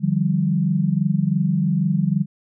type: tone cluster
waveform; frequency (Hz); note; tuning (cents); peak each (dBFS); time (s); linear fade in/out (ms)
sine; 150.2 / 173.7 / 196.3; D3 / F3 / G3; +39 / -9 / +3; -21; 0-2.26; 50
effects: none